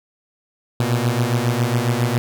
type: beating tone pair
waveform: sawtooth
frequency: 116.54 / 123.84 Hz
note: A#2 / B2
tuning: 0 / +5 cents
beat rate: 7.3 Hz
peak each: -16 dBFS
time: 0.8-2.18 s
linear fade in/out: 0 ms
effects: none